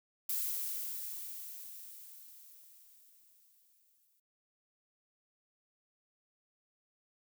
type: noise with exponential decay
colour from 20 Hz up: violet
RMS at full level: -34 dBFS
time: 0.29-4.2 s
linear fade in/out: 5 ms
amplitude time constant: 850 ms
effects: noise-tail reverb RT60 0.1 s tail -26 dB re dry